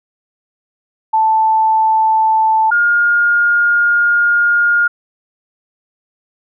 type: tone pair in turn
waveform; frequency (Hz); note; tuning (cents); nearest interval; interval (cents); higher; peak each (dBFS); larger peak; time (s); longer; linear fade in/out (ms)
sine; 880 / 1419.5; A5 / F6; 0 / +28; minor sixth; 828; second; -9; neither; 1.13-2.71 / 2.71-4.88; second; 10
effects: none